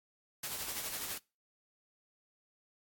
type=noise with tremolo; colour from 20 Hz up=white; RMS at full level=-38 dBFS; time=0.43-1.18 s; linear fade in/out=5 ms; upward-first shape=sine; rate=12 Hz; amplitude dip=40%; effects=noise-tail reverb RT60 0.3 s tail -25 dB re dry + AAC 64 kbps